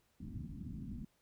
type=low-pass noise; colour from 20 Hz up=white; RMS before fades=-45 dBFS; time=0.2-1.05 s; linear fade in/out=5 ms; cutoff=260 Hz; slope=48 dB/octave; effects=pink hiss -75 dBFS RMS until 1.21 s